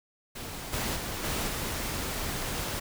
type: noise with level steps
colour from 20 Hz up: pink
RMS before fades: -39 / -31 / -35 / -31 / -33 dBFS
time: 0.35-2.8 s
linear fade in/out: 10 ms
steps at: 0.72 / 0.95 / 1.23 / 1.47 s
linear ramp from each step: 20 ms
effects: none